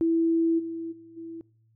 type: tone with level steps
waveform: sine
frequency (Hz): 330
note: E4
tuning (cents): +2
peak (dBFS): -20 / -31 / -46 / -36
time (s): 0.01-1.41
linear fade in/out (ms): 0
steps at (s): 0.58 / 0.91 / 1.16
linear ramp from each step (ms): 20
effects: noise-tail reverb RT60 0.5 s tail -23 dB re dry + added 112 Hz sine -61 dBFS peak until 1.75 s